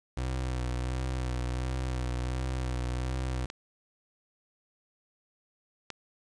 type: tone with vibrato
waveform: 30% pulse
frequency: 62.9 Hz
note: B1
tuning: 32 cents sharp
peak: -27 dBFS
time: 0.17-3.46 s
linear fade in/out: 5 ms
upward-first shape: sine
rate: 1.4 Hz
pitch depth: 36 cents each way
type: clicks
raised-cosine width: 0.2 ms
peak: -20 dBFS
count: 2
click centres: 3.501 / 5.903 s
effects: resampled to 22050 Hz + 9-bit